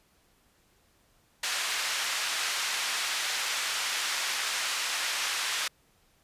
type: band-pass noise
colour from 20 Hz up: pink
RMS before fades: -31 dBFS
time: 1.43-5.68 s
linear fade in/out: 5 ms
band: 1500 to 7400 Hz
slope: 12 dB/octave
effects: pink hiss -66 dBFS RMS until 6.23 s + resampled to 32000 Hz